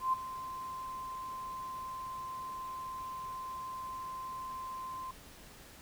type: tone with ADSR envelope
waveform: sine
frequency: 1040 Hz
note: C6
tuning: 11 cents flat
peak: -25 dBFS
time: 0-5.11 s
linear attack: 130 ms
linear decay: 13 ms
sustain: -14 dB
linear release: 3 ms
effects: pink hiss -54 dBFS RMS until 5.81 s